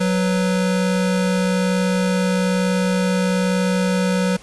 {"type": "tone pair together", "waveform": "square", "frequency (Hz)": [185, 493.9], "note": ["F#3", "B4"], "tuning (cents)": [0, 0], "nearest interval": "octave + perfect fourth", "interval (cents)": 1700, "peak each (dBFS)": [-18, -24], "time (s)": [0, 4.37], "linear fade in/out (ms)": 10, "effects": ["pink hiss -44 dBFS RMS until 4.42 s", "resampled to 24000 Hz"]}